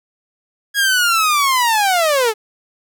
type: linear sweep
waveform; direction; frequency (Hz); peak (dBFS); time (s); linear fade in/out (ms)
sawtooth; down; 1661.2 to 415.3; -9; 0.74-2.34; 50
effects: none